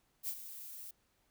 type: noise with ADSR envelope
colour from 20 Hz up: violet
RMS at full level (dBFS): -36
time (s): 0.23-0.91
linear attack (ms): 49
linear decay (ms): 66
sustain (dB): -12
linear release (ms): 6
effects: pink hiss -75 dBFS RMS until 1.3 s